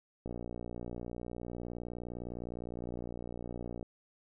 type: click train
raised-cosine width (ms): 2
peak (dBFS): -28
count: 214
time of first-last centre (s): 0.26-3.828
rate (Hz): 59.7
effects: none